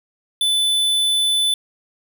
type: tone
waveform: square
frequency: 3500 Hz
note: A7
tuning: 10 cents flat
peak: -16 dBFS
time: 0.41-1.54 s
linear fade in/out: 2 ms
effects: none